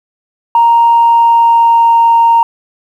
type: tone with pitch glide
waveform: sine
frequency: 932.3 to 925.9 Hz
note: A#5 to A#5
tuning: 0 to -12 cents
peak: -3 dBFS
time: 0.55-2.43 s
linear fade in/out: 2 ms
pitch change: -12 cents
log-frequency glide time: 0.89-1.99 s
effects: tanh soft clip ceiling 0 dBFS + 7-bit